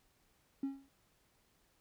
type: tone with exponential decay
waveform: triangle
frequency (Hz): 273.3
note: C#4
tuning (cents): -24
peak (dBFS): -28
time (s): 0.63-0.89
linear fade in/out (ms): 5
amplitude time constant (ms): 55
effects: tanh soft clip ceiling -30 dBFS + pink hiss -73 dBFS RMS until 1.8 s